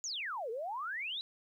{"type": "exponential two-way sweep", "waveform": "sine", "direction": "down then up", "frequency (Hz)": [7040, 429.8, 4038], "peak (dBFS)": -36, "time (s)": [0.04, 1.21], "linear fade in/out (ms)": 0, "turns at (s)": 0.5, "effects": ["12-bit"]}